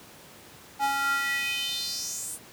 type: tone with high-pass filter sweep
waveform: square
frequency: 277.2 Hz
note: C#4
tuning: in tune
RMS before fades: -29 dBFS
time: 0.79-2.39 s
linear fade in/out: 50 ms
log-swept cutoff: 850 to 9600 Hz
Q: 4.6
effects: pink hiss -49 dBFS RMS until 2.52 s + high-pass 100 Hz 12 dB/octave